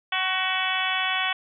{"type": "harmonic tone with a mistuned harmonic", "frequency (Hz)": 375.7, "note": "F#4", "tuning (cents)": 26, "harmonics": [2, 3, 4, 5, 6, 7, 8, 9], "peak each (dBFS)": [-31, -31, -31, -31, -31, -31, -31, -31], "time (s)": [0.12, 1.33], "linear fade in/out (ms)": 5, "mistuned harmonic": 3, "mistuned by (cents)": -25, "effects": []}